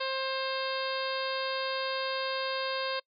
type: harmonic tone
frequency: 530 Hz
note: C5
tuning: 22 cents sharp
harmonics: 1 / 2 / 3 / 4 / 5 / 6 / 7 / 8 / 9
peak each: -34 / -36 / -39 / -44 / -41 / -43 / -40 / -42 / -42 dBFS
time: 0-3 s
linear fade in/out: 10 ms
effects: noise-tail reverb RT60 0.1 s tail -26 dB re dry